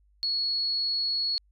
sine tone, 4357 Hz, C#8, 31 cents flat, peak -25 dBFS, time 0.23-1.38 s, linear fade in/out 0 ms, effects added 50 Hz sine -60 dBFS peak until 1.51 s

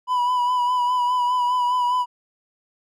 triangle tone with vibrato, 987.8 Hz, B5, in tune, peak -16 dBFS, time 0.07-2.06 s, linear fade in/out 50 ms, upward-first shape sine, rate 4.9 Hz, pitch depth 32 cents each way, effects none

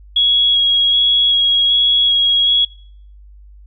sine tone with vibrato, 3322 Hz, G#7, in tune, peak -10 dBFS, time 0.16-2.65 s, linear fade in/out 5 ms, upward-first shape square, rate 1.3 Hz, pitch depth 9 cents each way, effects noise-tail reverb RT60 0.6 s tail -23 dB re dry + added 50 Hz sine -38 dBFS peak until 3.66 s

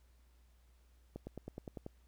accelerating click train, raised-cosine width 2 ms, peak -30 dBFS, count 8, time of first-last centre 1.16-1.864 s, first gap 110 ms, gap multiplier 0.97, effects added 60 Hz sine -63 dBFS peak until 2.07 s + pink hiss -75 dBFS RMS until 2.07 s

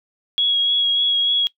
sine tone with vibrato, 3322 Hz, G#7, in tune, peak -15 dBFS, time 0.38-1.47 s, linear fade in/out 0 ms, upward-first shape triangle, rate 3.4 Hz, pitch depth 20 cents each way, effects noise-tail reverb RT60 0.1 s tail -20 dB re dry

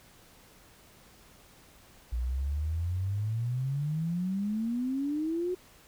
sine exponential sweep, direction up, 57.9 to 370 Hz, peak -28 dBFS, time 2.12-5.55 s, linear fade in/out 10 ms, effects pink hiss -57 dBFS RMS until 5.87 s

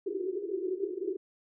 white band-pass noise, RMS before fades -34 dBFS, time 0.06-1.17 s, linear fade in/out 5 ms, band 350 to 400 Hz, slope 96 dB/octave, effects none

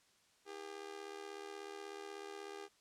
sawtooth tone with amplitude modulation, 402.2 Hz, G4, 44 cents sharp, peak -39 dBFS, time 0.45-2.69 s, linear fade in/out 50 ms, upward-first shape sine, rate 76.4 Hz, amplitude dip 80%, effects white hiss -71 dBFS RMS until 2.8 s + low-pass 8000 Hz 12 dB/octave

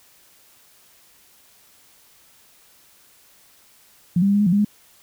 sine tone with pitch steps, 174.4 / 197.4 / 200.5 / 204.4 / 208.3 / 173.7 / 203 / 208 Hz, F3 / G3 / G3 / G#3 / G#3 / F3 / G#3 / G#3, -2 / +12 / +39 / -27 / +5 / -9 / -39 / +3 cents, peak -14 dBFS, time 4.16-4.648 s, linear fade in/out 5 ms, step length 61 ms, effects white hiss -54 dBFS RMS until 5.02 s

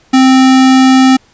square tone, 261.6 Hz, C4, in tune, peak -4 dBFS, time 0.13-1.17 s, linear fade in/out 10 ms, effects pink hiss -48 dBFS RMS until 1.33 s + resampled to 16000 Hz

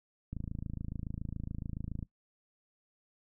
click train, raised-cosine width 5 ms, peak -26 dBFS, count 47, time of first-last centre 0.33-2.027 s, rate 27.1 Hz, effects noise-tail reverb RT60 0.1 s tail -19 dB re dry

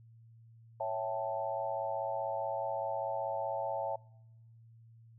sine chord, A dominant seventh, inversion first, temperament equal, 554.4 / 659.3 / 784 / 880 Hz, C#5 / E5 / G5 / A5, 0 / 0 / 0 / 0 cents, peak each -38 / -37 / -40 / -38 dBFS, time 0.8-3.96 s, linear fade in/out 5 ms, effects noise-tail reverb RT60 0.9 s tail -26 dB re dry + added 114 Hz sine -55 dBFS peak until 5.18 s

